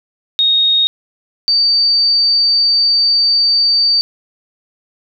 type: tone pair in turn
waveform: sine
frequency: 3729 / 4612 Hz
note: A#7 / D8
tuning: 0 / -32 cents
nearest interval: major third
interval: 368 cents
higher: second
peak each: -9 dBFS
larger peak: neither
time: 0.39-0.87 / 1.48-4.01 s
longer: second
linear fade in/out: 0 ms
effects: none